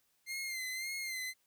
sawtooth tone with vibrato, 2093 Hz, C7, in tune, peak -34 dBFS, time 0.26-1.34 s, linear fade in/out 50 ms, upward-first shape sine, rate 1.8 Hz, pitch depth 55 cents each way, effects white hiss -75 dBFS RMS until 1.46 s

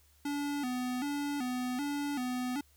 square tone with vibrato, 268.3 Hz, C4, 44 cents sharp, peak -33 dBFS, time 0.25-2.61 s, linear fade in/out 5 ms, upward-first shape square, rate 1.3 Hz, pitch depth 120 cents each way, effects added 73 Hz sine -64 dBFS peak until 2.76 s + white hiss -67 dBFS RMS until 2.76 s

